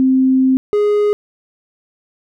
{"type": "tone pair in turn", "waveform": ["sine", "triangle"], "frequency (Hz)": [261.6, 415.3], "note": ["C4", "G#4"], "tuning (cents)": [0, 0], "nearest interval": "minor sixth", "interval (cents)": 800, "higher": "second", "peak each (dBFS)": -9, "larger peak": "neither", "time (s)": [[0, 0.57], [0.73, 1.13]], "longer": "first", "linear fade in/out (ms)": 0, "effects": []}